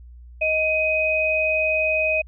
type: tone pair together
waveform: sine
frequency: 628 / 2512 Hz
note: D#5 / D#7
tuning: +16 / +16 cents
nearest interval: 2 octaves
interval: 2400 cents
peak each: -22 / -20 dBFS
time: 0.41-2.22 s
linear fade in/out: 10 ms
effects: added 60 Hz sine -40 dBFS peak until 2.27 s